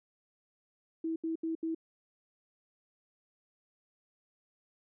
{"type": "tone bursts", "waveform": "sine", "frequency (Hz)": 325.1, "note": "E4", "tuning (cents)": -24, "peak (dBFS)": -31, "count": 4, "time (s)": [1.04, 1.748], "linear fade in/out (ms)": 5, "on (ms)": 120, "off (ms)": 76, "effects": []}